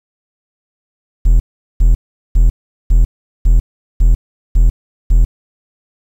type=tone bursts; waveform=triangle; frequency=41.2 Hz; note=E1; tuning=in tune; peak=-3 dBFS; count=8; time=1.25-5.25 s; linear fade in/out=10 ms; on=150 ms; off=400 ms; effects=7-bit